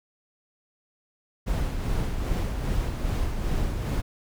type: noise with tremolo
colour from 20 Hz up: brown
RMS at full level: -25 dBFS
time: 1.46-4.02 s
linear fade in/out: 20 ms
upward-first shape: sine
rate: 2.5 Hz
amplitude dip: 40%
effects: none